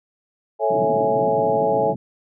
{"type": "chord", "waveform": "sine", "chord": "A major seventh", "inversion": "none", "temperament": "equal", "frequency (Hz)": [440, 554.4, 659.3, 830.6], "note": ["A4", "C#5", "E5", "G#5"], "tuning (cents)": [0, 0, 0, 0], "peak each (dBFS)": -22, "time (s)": [0.59, 1.95], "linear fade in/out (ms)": 50}
{"type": "band-pass noise", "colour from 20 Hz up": "white", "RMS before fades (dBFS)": -29, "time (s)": [0.7, 1.96], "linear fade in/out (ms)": 2, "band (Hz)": [120, 340], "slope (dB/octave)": 48}
{"effects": []}